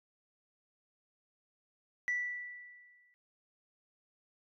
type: tone with exponential decay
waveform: sine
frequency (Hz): 1964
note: B6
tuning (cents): -10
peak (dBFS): -28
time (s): 2.08-3.14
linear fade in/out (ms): 0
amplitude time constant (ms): 230
effects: noise-tail reverb RT60 0.1 s tail -26 dB re dry + tanh soft clip ceiling -27 dBFS